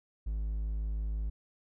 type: tone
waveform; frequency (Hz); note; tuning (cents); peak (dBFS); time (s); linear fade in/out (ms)
triangle; 53; G#1; +36; -29; 0.26-1.3; 10
effects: none